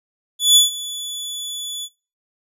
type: tone with ADSR envelope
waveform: sawtooth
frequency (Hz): 3444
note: A7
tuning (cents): -38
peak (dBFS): -4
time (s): 0.39-1.89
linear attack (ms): 170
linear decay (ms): 140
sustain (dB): -19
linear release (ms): 52
effects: noise-tail reverb RT60 0.3 s tail -19 dB re dry + resampled to 32000 Hz